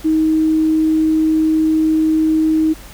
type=tone; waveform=sine; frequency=315.2 Hz; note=D#4; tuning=23 cents sharp; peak=-11 dBFS; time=0.04-2.74 s; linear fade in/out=20 ms; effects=added 50 Hz sine -37 dBFS peak until 2.93 s + pink hiss -39 dBFS RMS until 2.93 s